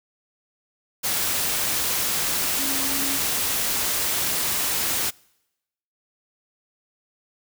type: tone in noise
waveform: sine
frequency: 273.5 Hz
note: C#4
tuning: 23 cents flat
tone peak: -32 dBFS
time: 2.58-3.18 s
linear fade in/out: 20 ms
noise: white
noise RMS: -24 dBFS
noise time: 1.03-5.11 s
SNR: -11 dB
effects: noise-tail reverb RT60 0.9 s tail -26 dB re dry